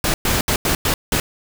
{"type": "noise bursts at uneven times", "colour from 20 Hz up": "pink", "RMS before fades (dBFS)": -18, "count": 6, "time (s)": [[0.04, 0.14], [0.25, 0.41], [0.48, 0.56], [0.65, 0.75], [0.85, 0.94], [1.12, 1.2]], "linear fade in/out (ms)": 2, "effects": []}